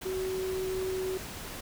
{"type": "tone in noise", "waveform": "sine", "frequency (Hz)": 375.5, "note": "F#4", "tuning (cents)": 26, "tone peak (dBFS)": -30, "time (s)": [0.05, 1.18], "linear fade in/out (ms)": 10, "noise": "pink", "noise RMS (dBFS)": -41, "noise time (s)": [0.01, 1.61], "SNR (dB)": 8, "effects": []}